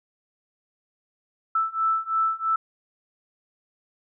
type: beating tone pair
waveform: sine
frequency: 1318.5 / 1321.5 Hz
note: E6 / E6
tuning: 0 / +4 cents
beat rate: 3 Hz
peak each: -25 / -24 dBFS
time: 1.55-2.56 s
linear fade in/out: 5 ms
effects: none